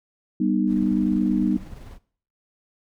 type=chord; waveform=sine; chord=G augmented; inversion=none; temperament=just; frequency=196 / 245 / 306.2 Hz; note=G3 / B3 / D#4; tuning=0 / -14 / -28 cents; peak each=-23 dBFS; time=0.4-1.57 s; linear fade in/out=5 ms
type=noise with tremolo; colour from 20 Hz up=brown; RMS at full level=-39 dBFS; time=0.66-1.99 s; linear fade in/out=50 ms; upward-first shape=square; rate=20 Hz; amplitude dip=30%
effects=noise-tail reverb RT60 0.5 s tail -19 dB re dry